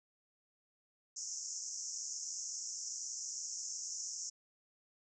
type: band-pass noise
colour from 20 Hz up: white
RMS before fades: -43 dBFS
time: 1.16-4.3 s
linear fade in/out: 10 ms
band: 5400 to 7200 Hz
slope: 96 dB/octave
effects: none